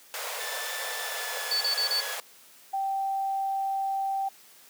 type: high-pass noise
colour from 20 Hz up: pink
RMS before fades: -35 dBFS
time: 0.14-2.2 s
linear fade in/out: 0 ms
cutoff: 450 Hz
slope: 96 dB/octave
type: tone with pitch glide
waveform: sawtooth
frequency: 1760 to 1682.5 Hz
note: A6 to G#6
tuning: 0 to +22 cents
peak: -33 dBFS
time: 0.4-2.15 s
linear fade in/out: 10 ms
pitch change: -78 cents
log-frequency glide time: 1-1.79 s
type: tone bursts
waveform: sine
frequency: 4495 Hz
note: C#8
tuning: 23 cents sharp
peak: -24 dBFS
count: 4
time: 1.51-2.006 s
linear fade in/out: 5 ms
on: 100 ms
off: 32 ms
type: tone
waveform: sine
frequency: 780 Hz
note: G5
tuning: 9 cents flat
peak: -26 dBFS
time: 2.73-4.29 s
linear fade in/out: 10 ms
effects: white hiss -54 dBFS RMS until 4.69 s + high-pass 200 Hz 12 dB/octave

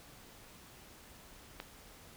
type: click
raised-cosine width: 0.3 ms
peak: -25 dBFS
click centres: 1.601 s
effects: pink hiss -56 dBFS RMS until 2.16 s

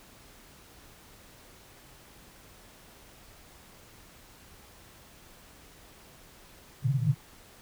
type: band-pass noise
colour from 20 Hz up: pink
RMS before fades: -26 dBFS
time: 6.82-7.15 s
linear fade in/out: 50 ms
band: 120 to 150 Hz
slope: 96 dB/octave
effects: pink hiss -54 dBFS RMS until 7.61 s

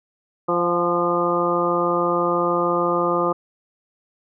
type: harmonic tone with a mistuned harmonic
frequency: 173.7 Hz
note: F3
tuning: 9 cents flat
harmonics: 1 / 2 / 3 / 4 / 5 / 6 / 7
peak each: -29 / -23 / -23 / -29 / -29 / -27 / -23 dBFS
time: 0.48-3.33 s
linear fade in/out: 10 ms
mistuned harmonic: 4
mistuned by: +32 cents
effects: none

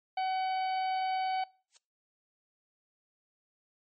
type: harmonic tone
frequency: 754 Hz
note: F#5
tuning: 32 cents sharp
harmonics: 1 / 2 / 3 / 4 / 5 / 6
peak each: -29 / -47 / -43 / -46 / -55 / -49 dBFS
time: 0.17-1.44 s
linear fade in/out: 5 ms
type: noise with exponential growth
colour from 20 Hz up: blue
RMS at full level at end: -47 dBFS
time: 1.68-1.77 s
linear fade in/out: 1 ms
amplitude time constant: 19 ms
effects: noise-tail reverb RT60 0.4 s tail -24 dB re dry + MP3 32 kbps

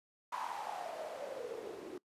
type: noise with band-pass filter sweep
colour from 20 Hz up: white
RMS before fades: -43 dBFS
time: 0.32-1.98 s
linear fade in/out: 5 ms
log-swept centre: 1000 to 350 Hz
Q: 7.5
effects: noise-tail reverb RT60 0.1 s tail -22 dB re dry + resampled to 32000 Hz

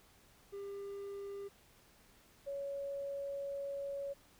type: tone pair in turn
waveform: triangle / sine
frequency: 399.2 / 558.7 Hz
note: G4 / C#5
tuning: +32 / +13 cents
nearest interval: tritone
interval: 581 cents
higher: second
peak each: -40 / -38 dBFS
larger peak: second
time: 0.52-1.49 / 2.46-4.14 s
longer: second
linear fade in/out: 20 ms
effects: pink hiss -65 dBFS RMS until 4.39 s

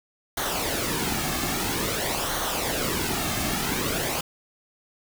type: noise with flanger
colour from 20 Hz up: pink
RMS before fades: -27 dBFS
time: 0.37-4.21 s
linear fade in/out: 5 ms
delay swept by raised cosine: 0.39 to 2.09 ms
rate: 0.5 Hz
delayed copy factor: -0.6
effects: none

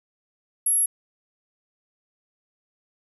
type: tone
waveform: sine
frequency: 11220 Hz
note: F9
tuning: 7 cents sharp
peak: -18 dBFS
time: 0.66-0.86 s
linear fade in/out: 5 ms
effects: none

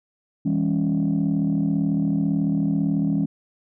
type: chord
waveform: sine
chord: C# minor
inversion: first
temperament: equal with one note detuned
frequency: 164.81 / 202.9 / 277.2 Hz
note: E3 / G#3 / C#4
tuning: 0 / -40 / 0 cents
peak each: -22 dBFS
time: 0.45-3.26 s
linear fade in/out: 10 ms
effects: tanh soft clip ceiling -14 dBFS

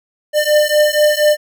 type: beating tone pair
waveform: square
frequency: 598 / 602.2 Hz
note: D5 / D5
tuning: +31 / +43 cents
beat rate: 4.2 Hz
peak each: -14 dBFS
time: 0.33-1.37 s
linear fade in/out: 50 ms
effects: none

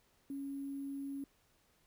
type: tone with sample-and-hold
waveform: sine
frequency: 277.2 Hz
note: C#4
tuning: in tune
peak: -39 dBFS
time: 0.3-1.24 s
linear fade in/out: 2 ms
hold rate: 11025 Hz
effects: pink hiss -72 dBFS RMS until 1.86 s

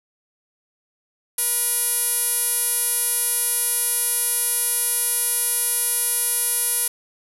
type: tone with band-pass filter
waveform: sawtooth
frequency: 480 Hz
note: B4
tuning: 49 cents flat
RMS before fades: -22 dBFS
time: 1.38-6.88 s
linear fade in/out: 5 ms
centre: 11000 Hz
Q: 4.6
effects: 7-bit

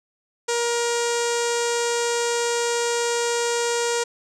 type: tone with low-pass filter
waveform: sawtooth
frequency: 472.8 Hz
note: A#4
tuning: 24 cents sharp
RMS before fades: -23 dBFS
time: 0.48-4.04 s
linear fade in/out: 10 ms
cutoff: 7400 Hz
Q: 3.5
effects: none

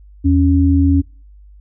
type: tone pair together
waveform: sine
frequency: 82.41 / 276.7 Hz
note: E2 / C#4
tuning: 0 / -3 cents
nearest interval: octave + major sixth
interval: 2097 cents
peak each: -12 / -12 dBFS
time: 0.24-1.02 s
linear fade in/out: 20 ms
effects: noise-tail reverb RT60 0.4 s tail -26 dB re dry + added 50 Hz sine -39 dBFS peak until 1.6 s

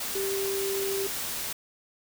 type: tone in noise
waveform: sine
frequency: 392 Hz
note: G4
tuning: in tune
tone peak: -28 dBFS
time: 0.15-1.07 s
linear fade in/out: 5 ms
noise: white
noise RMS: -33 dBFS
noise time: 0-1.53 s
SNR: +2 dB
effects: none

